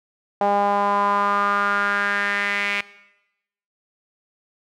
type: tone with band-pass filter sweep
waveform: sawtooth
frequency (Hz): 202.3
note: G#3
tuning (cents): -45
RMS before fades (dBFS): -21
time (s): 0.41-2.81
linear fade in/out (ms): 2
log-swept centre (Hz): 750 to 2300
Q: 4.5
effects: noise-tail reverb RT60 0.9 s tail -18 dB re dry